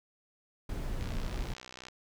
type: noise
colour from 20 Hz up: brown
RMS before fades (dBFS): -35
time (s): 0.69-1.54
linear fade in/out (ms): 5
type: click train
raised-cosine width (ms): 0.2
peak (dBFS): -28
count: 56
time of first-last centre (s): 1.01-1.884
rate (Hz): 62.9
effects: none